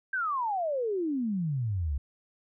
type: exponential sweep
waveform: sine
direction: down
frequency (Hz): 1608 to 65.41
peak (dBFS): -27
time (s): 0.13-1.98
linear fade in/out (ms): 5
effects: none